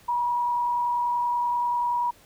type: tone with frequency modulation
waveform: sine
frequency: 964 Hz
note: B5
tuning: 42 cents flat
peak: -22 dBFS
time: 0.08-2.11 s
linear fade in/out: 10 ms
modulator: 30.4 Hz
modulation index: 0.55
effects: pink hiss -55 dBFS RMS until 2.25 s